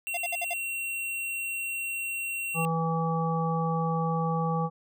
square tone, 2733 Hz, F7, 38 cents flat, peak -31 dBFS, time 0.07-2.65 s, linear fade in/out 0 ms
square tone bursts, 698.5 Hz, F5, in tune, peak -31 dBFS, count 5, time 0.14-0.537 s, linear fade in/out 5 ms, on 33 ms, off 58 ms
harmonic tone, 163.8 Hz, E3, 11 cents flat, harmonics 1 / 3 / 5 / 7, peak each -27 / -33 / -32 / -33 dBFS, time 2.54-4.7 s, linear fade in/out 50 ms
effects none

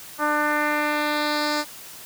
10% pulse tone with low-pass filter sweep, 298.4 Hz, D4, 28 cents sharp, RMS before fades -23 dBFS, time 0.18-1.65 s, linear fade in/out 50 ms, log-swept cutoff 1300 to 6000 Hz, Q 2.1, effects white hiss -41 dBFS RMS until 2.05 s + high-pass 60 Hz 12 dB/octave

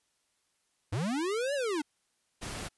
square linear two-way sweep, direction up then down, 88.1 to 587.3 to 279 Hz, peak -30 dBFS, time 0.92-1.82 s, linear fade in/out 10 ms, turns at 1.54 s
pink noise, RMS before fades -39 dBFS, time 2.41-2.69 s, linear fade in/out 20 ms
effects white hiss -75 dBFS RMS until 2.77 s + resampled to 24000 Hz

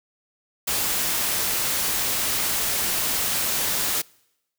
white noise, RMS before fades -24 dBFS, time 0.67-4.02 s, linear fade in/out 10 ms, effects noise-tail reverb RT60 0.9 s tail -26 dB re dry

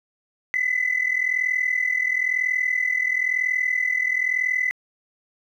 sine tone pair together, 1991 / 2032 Hz, B6 / B6, +14 / +49 cents, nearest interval unison, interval 35 cents, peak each -22 dBFS, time 0.54-4.71 s, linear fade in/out 0 ms, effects tanh soft clip ceiling -13 dBFS + 9-bit

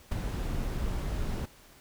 brown noise with ADSR envelope, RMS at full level -26 dBFS, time 0.11-1.46 s, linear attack 11 ms, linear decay 16 ms, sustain -6 dB, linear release 10 ms, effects pink hiss -56 dBFS RMS until 1.8 s

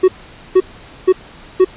triangle tone bursts, 372.6 Hz, F#4, 12 cents sharp, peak -3 dBFS, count 4, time 0.03-1.648 s, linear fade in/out 10 ms, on 52 ms, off 470 ms, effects pink hiss -39 dBFS RMS until 1.76 s + resampled to 8000 Hz

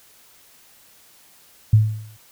sine tone with exponential decay, 108.1 Hz, A2, 30 cents flat, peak -7 dBFS, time 1.73-2.17 s, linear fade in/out 5 ms, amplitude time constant 95 ms, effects white hiss -52 dBFS RMS until 2.31 s

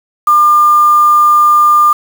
sine tone with quantisation, 1200 Hz, D6, 37 cents sharp, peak -4 dBFS, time 0.27-1.93 s, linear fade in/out 5 ms, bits 4, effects none

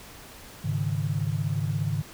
sine chord, Ab suspended fourth, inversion none, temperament equal, 103.83 / 138.59 / 155.56 Hz, Ab2 / Db3 / Eb3, 0 / 0 / 0 cents, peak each -29 dBFS, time 0.64-2.02 s, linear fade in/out 10 ms, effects pink hiss -46 dBFS RMS until 2.13 s

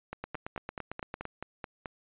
two click trains, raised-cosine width 0.5 ms, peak -22 / -21 dBFS, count 9 / 10, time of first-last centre 0.13-1.858 / 0.24-1.254 s, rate 4.63 / 8.88 Hz, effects resampled to 8000 Hz

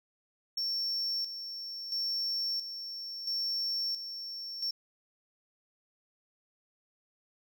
triangle tone with tremolo, 5450 Hz, F8, 43 cents flat, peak -29 dBFS, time 0.57-4.71 s, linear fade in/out 5 ms, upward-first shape square, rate 0.74 Hz, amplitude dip 60%, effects none

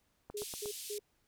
click train, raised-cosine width 1 ms, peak -31 dBFS, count 4, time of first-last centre 0.3-0.658 s, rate 8.38 Hz
sine tone bursts, 415.8 Hz, G#4, 2 cents sharp, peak -38 dBFS, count 3, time 0.34-0.994 s, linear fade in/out 10 ms, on 98 ms, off 180 ms
white band-pass noise, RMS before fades -45 dBFS, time 0.37-0.98 s, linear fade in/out 0 ms, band 2900 to 12000 Hz, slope 24 dB/octave
effects pink hiss -75 dBFS RMS until 1.27 s

